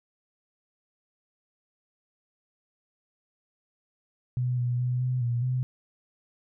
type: tone with pitch steps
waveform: sine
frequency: 124.8 / 122.4 / 124.6 / 126.7 / 119.7 / 127.3 Hz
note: B2 / B2 / B2 / B2 / A#2 / C3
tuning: +19 / -15 / +16 / +45 / +46 / -47 cents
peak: -24 dBFS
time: 4.37-5.63 s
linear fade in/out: 0 ms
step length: 210 ms
effects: none